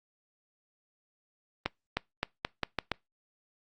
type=accelerating click train; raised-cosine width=0.3 ms; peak=-12 dBFS; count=7; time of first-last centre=1.66-2.917 s; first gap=310 ms; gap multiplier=0.84; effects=noise-tail reverb RT60 0.2 s tail -25 dB re dry + Opus 32 kbps